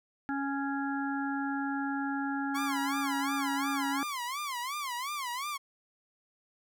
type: harmonic tone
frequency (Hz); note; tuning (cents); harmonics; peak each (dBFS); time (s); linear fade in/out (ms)
277.2; C#4; 0; 1 / 3 / 5 / 6; -32 / -37 / -39 / -40; 0.29-4.03; 0
type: tone with vibrato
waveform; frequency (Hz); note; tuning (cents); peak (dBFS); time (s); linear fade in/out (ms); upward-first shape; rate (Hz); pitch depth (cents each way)
sawtooth; 1072; C6; +42; -30; 2.54-5.58; 20; sine; 2.8; 200
effects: none